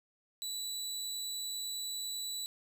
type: tone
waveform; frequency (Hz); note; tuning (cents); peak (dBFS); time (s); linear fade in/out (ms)
25% pulse; 3951; B7; 0; -33; 0.42-2.46; 0
effects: none